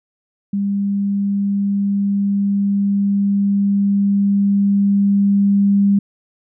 sine tone with level ramp, 200 Hz, G3, 35 cents sharp, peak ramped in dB -16 to -10 dBFS, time 0.53-5.99 s, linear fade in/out 5 ms, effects none

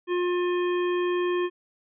harmonic tone, 355.6 Hz, F4, 31 cents sharp, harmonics 1 / 3 / 5 / 7 / 9, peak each -23 / -33 / -37 / -40 / -42 dBFS, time 0.07-1.5 s, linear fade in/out 50 ms, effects none

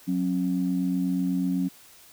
sine tone pair together, 183.1 / 271.2 Hz, F#3 / C#4, -18 / -38 cents, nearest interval perfect fifth, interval 680 cents, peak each -25 dBFS, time 0.07-1.69 s, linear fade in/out 20 ms, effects tanh soft clip ceiling -15 dBFS + white hiss -52 dBFS RMS until 2.12 s

